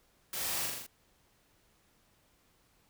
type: noise with echo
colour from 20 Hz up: white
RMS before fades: -38 dBFS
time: 0.33-0.66 s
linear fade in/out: 2 ms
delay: 41 ms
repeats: 5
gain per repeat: -2 dB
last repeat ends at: 0.865 s
effects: pink hiss -69 dBFS RMS until 2.89 s